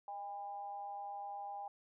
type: tone with amplitude modulation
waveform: sine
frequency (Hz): 808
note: G#5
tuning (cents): -48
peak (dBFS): -39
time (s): 0.08-1.68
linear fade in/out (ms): 2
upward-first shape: sine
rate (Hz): 192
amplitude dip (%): 60
effects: none